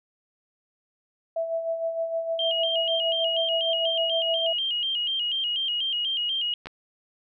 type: tone with tremolo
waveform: sine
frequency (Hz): 659.3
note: E5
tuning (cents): 0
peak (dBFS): -23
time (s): 1.36-4.53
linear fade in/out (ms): 5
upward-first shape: sine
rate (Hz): 6.5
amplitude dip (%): 55
type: tone with vibrato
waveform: sine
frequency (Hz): 3026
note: F#7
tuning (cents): +38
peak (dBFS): -24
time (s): 2.39-6.54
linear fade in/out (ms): 2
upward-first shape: square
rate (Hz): 4.1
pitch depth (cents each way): 79
type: clicks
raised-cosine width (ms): 0.3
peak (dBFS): -21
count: 2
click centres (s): 6.658 / 6.67
effects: none